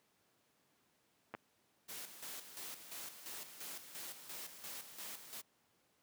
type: clicks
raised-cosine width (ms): 0.5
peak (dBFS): -29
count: 2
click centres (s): 1.34 / 1.349
type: noise with tremolo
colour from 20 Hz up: white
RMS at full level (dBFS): -47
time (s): 1.88-5.42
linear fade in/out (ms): 20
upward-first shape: square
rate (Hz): 2.9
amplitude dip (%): 60
effects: pink hiss -75 dBFS RMS until 6.02 s + high-pass 150 Hz 12 dB/octave